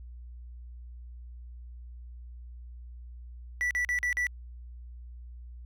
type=tone bursts; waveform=triangle; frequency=1962 Hz; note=B6; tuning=12 cents flat; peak=-24 dBFS; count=5; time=3.61-4.268 s; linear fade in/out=0 ms; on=98 ms; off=42 ms; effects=added 60 Hz sine -42 dBFS peak until 5.65 s